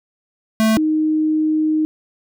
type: tone pair in turn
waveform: square / sine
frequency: 220 / 310.6 Hz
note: A3 / D#4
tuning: 0 / -3 cents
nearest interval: tritone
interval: 597 cents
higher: second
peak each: -13 / -14 dBFS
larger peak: first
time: 0.6-0.77 / 0.77-1.85 s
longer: second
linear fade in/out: 0 ms
effects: none

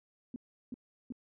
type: tone bursts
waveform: sine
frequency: 246.9 Hz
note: B3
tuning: in tune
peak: -37 dBFS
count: 3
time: 0.34-1.123 s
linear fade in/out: 2 ms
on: 21 ms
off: 360 ms
effects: none

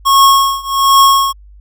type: tone with tremolo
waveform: square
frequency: 1094 Hz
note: C#6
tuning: 23 cents flat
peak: -4 dBFS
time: 0.05-1.33 s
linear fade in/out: 20 ms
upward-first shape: triangle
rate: 1.3 Hz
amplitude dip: 95%
effects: added 50 Hz sine -36 dBFS peak until 1.6 s

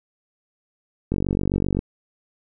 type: click train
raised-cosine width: 3 ms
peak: -9 dBFS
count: 33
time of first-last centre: 1.12-1.791 s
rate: 47.7 Hz
effects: none

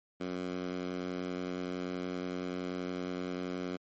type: tone with high-pass filter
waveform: 10% pulse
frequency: 90.6 Hz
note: F#2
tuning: 36 cents flat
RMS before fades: -37 dBFS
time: 0.2-3.77 s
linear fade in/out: 10 ms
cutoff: 220 Hz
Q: 1.7
effects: low-pass 5000 Hz 12 dB/octave + MP3 32 kbps

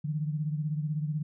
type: beating tone pair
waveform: sine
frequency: 150 / 166 Hz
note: D3 / E3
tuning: +37 / +12 cents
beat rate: 16 Hz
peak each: -29 / -36 dBFS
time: 0.04-1.23 s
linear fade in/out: 10 ms
effects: none

